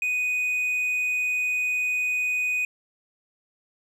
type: tone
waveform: triangle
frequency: 2489 Hz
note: D#7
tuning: in tune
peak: -21 dBFS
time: 0.02-2.65 s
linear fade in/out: 2 ms
effects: none